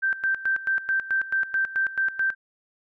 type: tone with tremolo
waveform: sine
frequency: 1564 Hz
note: G6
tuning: 4 cents flat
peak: -20 dBFS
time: 0.02-2.35 s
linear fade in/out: 20 ms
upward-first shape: square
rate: 4.6 Hz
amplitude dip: 80%
effects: none